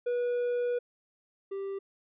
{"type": "tone pair in turn", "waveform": "triangle", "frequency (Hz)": [486.1, 392.3], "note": ["B4", "G4"], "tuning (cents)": [-28, 1], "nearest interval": "major third", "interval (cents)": 371, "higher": "first", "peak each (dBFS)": [-25, -31], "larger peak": "first", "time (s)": [[0.06, 0.79], [1.51, 1.79]], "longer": "first", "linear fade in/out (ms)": 10, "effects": ["resampled to 8000 Hz"]}